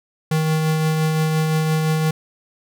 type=tone with tremolo; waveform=square; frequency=157.3 Hz; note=D#3; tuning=19 cents sharp; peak=-16 dBFS; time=0.31-2.11 s; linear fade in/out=5 ms; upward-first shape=triangle; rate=5.8 Hz; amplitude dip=30%; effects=none